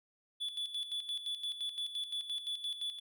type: tone with tremolo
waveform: triangle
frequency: 3446 Hz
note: A7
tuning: 37 cents flat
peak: -33 dBFS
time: 0.4-3 s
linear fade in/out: 20 ms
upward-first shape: square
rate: 5.8 Hz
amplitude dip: 65%
effects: none